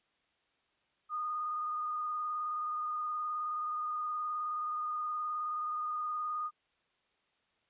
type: tone with vibrato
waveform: sine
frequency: 1228 Hz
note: D#6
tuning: 23 cents flat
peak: -33 dBFS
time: 1.09-6.51 s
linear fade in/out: 50 ms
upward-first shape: square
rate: 19 Hz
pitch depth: 17 cents each way
effects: white hiss -75 dBFS RMS until 7.69 s + resampled to 8000 Hz